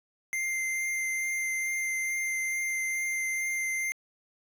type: tone with vibrato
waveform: square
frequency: 2093 Hz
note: C7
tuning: in tune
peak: -29 dBFS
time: 0.33-3.92 s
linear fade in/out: 0 ms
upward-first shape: triangle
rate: 2.3 Hz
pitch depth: 10 cents each way
effects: resampled to 32000 Hz + 11-bit